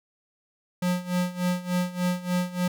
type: tone with tremolo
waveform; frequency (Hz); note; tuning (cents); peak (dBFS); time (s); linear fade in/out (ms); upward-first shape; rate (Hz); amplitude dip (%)
square; 179.4; F3; +47; -22; 0.82-2.68; 5; sine; 3.4; 85
effects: none